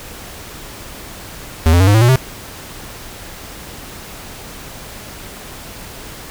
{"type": "tone with pitch steps", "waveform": "square", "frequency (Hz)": [80.3, 87.06, 94.4, 102.35, 110.97, 120.31, 130.45], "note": ["E2", "F2", "F#2", "G#2", "A2", "B2", "C3"], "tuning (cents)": [-45, -5, 35, -25, 15, -45, -5], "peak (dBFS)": -8, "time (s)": [1.66, 2.157], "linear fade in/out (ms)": 0, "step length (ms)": 71, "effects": ["pink hiss -33 dBFS RMS until 6.3 s"]}